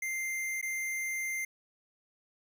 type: tone with dropouts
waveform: square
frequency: 2093 Hz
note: C7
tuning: in tune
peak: -33 dBFS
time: 0.02-1.45 s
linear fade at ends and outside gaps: 5 ms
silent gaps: 0.614-0.626 s
effects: none

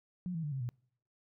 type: tone with pitch steps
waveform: sine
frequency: 180 / 163.16 / 147.9 / 134.07 / 121.53 Hz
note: F#3 / E3 / D3 / C3 / B2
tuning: -47 / -17 / +13 / +43 / -27 cents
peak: -34 dBFS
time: 0.26-0.69 s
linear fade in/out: 0 ms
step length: 86 ms
effects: noise-tail reverb RT60 0.6 s tail -26 dB re dry

